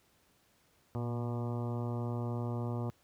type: harmonic tone with a mistuned harmonic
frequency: 120 Hz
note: B2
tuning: 49 cents flat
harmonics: 1 / 2 / 3 / 4 / 5 / 6 / 7 / 8 / 9 / 10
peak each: -34 / -40 / -44 / -46 / -48 / -50 / -51 / -52 / -53 / -54 dBFS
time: 0.95-2.9 s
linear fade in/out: 0 ms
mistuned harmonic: 1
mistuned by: -50 cents
effects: pink hiss -69 dBFS RMS until 3.03 s + high-pass 60 Hz 12 dB/octave